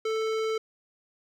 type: tone with hard clipping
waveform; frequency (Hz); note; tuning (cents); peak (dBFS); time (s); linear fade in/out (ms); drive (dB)
sine; 441.1; A4; +4; -28; 0.05-0.58; 5; 18
effects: none